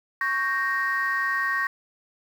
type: chord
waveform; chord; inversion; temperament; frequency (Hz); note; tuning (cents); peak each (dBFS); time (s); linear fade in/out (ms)
sine; G diminished; second; equal; 1108.7 / 1568 / 1864.7; Db6 / G6 / Bb6; 0 / 0 / 0; -27 / -28 / -24; 0.21-1.67; 2
effects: tanh soft clip ceiling -16 dBFS + 8-bit